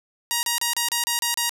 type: tone bursts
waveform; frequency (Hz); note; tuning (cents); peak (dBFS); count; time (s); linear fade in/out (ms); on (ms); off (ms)
5% pulse; 946; A#5; +25; -9; 8; 0.31-1.494; 0; 120; 32
effects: none